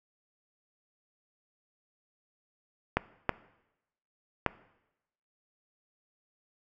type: clicks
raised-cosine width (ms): 0.5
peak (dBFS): -9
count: 3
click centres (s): 2.97 / 3.293 / 4.463
effects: noise-tail reverb RT60 0.9 s tail -19 dB re dry